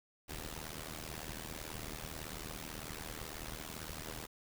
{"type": "noise with amplitude modulation", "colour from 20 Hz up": "pink", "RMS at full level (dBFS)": -41, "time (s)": [0.28, 4.27], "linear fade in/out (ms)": 20, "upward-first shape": "sine", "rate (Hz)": 78.1, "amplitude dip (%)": 90, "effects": []}